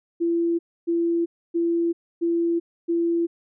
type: tone bursts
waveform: sine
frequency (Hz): 338.1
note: E4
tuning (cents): +44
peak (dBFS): -19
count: 5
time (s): 0.2-3.27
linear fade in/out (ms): 20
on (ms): 390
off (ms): 280
effects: none